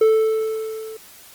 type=tone with level ramp; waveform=triangle; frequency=440 Hz; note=A4; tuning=in tune; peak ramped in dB=-8 to -30 dBFS; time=0.01-0.97 s; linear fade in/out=5 ms; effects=white hiss -45 dBFS RMS until 1.34 s + Opus 24 kbps